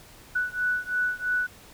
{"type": "beating tone pair", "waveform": "sine", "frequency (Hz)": [1480, 1483], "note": ["F#6", "F#6"], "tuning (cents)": [0, 4], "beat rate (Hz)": 3, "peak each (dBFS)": [-27, -28], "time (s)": [0.35, 1.47], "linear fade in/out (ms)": 10, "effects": ["pink hiss -50 dBFS RMS until 1.73 s"]}